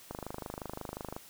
click train, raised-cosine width 1 ms, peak -24 dBFS, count 28, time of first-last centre 0.11-1.165 s, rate 25.6 Hz, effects white hiss -54 dBFS RMS until 1.29 s

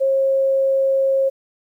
sine tone, 539 Hz, C#5, 49 cents flat, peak -14 dBFS, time 0-1.3 s, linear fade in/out 20 ms, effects 9-bit

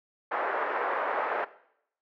pink band-pass noise, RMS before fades -30 dBFS, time 0.31-1.45 s, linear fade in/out 10 ms, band 490 to 1700 Hz, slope 24 dB/octave, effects noise-tail reverb RT60 0.7 s tail -17 dB re dry

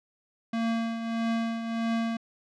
square tone with tremolo, 228.5 Hz, A#3, 34 cents flat, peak -25 dBFS, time 0.53-2.17 s, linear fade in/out 5 ms, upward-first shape triangle, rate 1.6 Hz, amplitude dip 60%, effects low-pass 4000 Hz 12 dB/octave

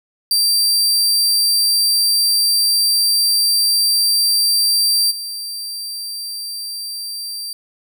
sawtooth tone with level steps, 4699 Hz, D8, in tune, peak -10 / -22 dBFS, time 0.31-7.53 s, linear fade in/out 2 ms, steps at 5.1 s, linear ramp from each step 20 ms, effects none

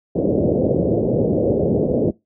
white low-pass noise, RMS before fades -17 dBFS, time 0.15-2.11 s, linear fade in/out 10 ms, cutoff 560 Hz, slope 48 dB/octave, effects noise-tail reverb RT60 0.2 s tail -22 dB re dry + high-pass 100 Hz 12 dB/octave

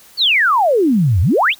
sine exponential two-way sweep, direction down then up, 4657 to 80 to 4041 Hz, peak -10 dBFS, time 0.17-1.55 s, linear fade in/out 50 ms, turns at 1.21 s, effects white hiss -45 dBFS RMS until 1.59 s

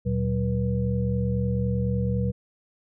sine tone cluster, 74.4 / 118.3 / 188.1 / 483.7 Hz, D2 / A#2 / F#3 / B4, +23 / +26 / +29 / -36 cents, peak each -30 / -25 / -27 / -32 dBFS, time 0.05-2.32 s, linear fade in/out 20 ms, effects none

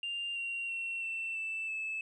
sine tone with pitch steps, 2794 / 2757 / 2721 / 2685 / 2649 / 2614 Hz, F7 / F7 / F7 / E7 / E7 / E7, 0 / -23 / -46 / +31 / +8 / -15 cents, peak -33 dBFS, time 0.03-2.01 s, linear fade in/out 2 ms, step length 330 ms, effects tanh soft clip ceiling -31 dBFS

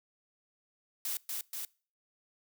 blue noise with echo, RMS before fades -35 dBFS, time 1.05-1.17 s, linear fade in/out 2 ms, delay 240 ms, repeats 2, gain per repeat -2 dB, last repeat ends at 1.65 s, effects noise-tail reverb RT60 0.4 s tail -24 dB re dry

